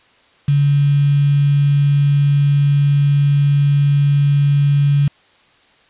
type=tone with quantisation; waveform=sine; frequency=142.8 Hz; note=D3; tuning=48 cents flat; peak=-10 dBFS; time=0.48-5.08 s; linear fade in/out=5 ms; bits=5; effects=white hiss -52 dBFS RMS until 5.89 s + resampled to 8000 Hz